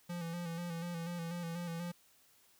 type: tone with vibrato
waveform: square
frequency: 170.5 Hz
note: F3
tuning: 41 cents flat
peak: -39 dBFS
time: 0.09-1.92 s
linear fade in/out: 10 ms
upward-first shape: square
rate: 4.1 Hz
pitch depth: 38 cents each way
effects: white hiss -67 dBFS RMS until 2.59 s